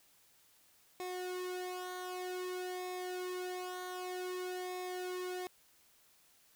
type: tone with flanger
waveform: sawtooth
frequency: 364.5 Hz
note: F#4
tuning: 26 cents flat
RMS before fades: -41 dBFS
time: 1-5.47 s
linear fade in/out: 0 ms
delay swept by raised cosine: 0.66 to 2.36 ms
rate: 0.53 Hz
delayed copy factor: -0.75
effects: white hiss -67 dBFS RMS until 6.55 s